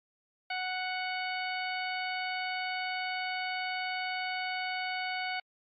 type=harmonic tone; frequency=740 Hz; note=F#5; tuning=in tune; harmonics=1 / 2 / 3 / 4 / 5 / 6; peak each=-36 / -39 / -37 / -43 / -48 / -44 dBFS; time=0.5-5.4 s; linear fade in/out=5 ms; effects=AAC 64 kbps